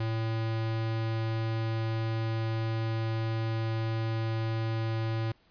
square tone, 112.3 Hz, A2, 36 cents sharp, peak -29 dBFS, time 0-5.32 s, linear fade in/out 5 ms, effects pink hiss -65 dBFS RMS until 5.5 s + resampled to 11025 Hz

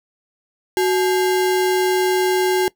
sine tone with sample-and-hold, 370 Hz, F#4, in tune, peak -14 dBFS, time 0.77-2.68 s, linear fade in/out 0 ms, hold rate 1225 Hz, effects noise-tail reverb RT60 0.1 s tail -21 dB re dry

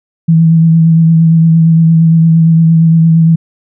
sine tone with vibrato, 163.4 Hz, E3, 15 cents flat, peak -3 dBFS, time 0.28-3.36 s, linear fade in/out 10 ms, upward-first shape triangle, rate 8.7 Hz, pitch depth 27 cents each way, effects none

